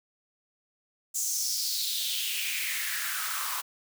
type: noise with high-pass filter sweep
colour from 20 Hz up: white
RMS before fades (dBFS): -31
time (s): 1.14-3.62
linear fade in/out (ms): 20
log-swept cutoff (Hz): 7100 to 1000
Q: 4.2
effects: none